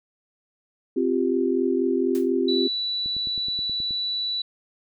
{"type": "chord", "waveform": "sine", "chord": "C suspended fourth", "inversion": "none", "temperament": "equal with one note detuned", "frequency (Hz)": [261.6, 347.8, 392], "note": ["C4", "F4", "G4"], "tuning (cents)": [0, -7, 0], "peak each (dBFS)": [-24, -24, -24], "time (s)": [0.96, 2.68], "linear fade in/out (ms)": 10}
{"type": "noise with exponential decay", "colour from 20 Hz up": "white", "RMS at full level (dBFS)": -38, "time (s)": [2.15, 2.32], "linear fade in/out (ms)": 0, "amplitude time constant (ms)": 35}
{"type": "tone", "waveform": "sine", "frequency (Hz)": 3951, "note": "B7", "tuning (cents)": 0, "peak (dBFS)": -24, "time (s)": [2.48, 4.42], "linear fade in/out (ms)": 5}
{"type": "click train", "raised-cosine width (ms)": 3, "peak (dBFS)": -28, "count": 9, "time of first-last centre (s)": [3.06, 3.908], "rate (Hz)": 9.43}
{"effects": []}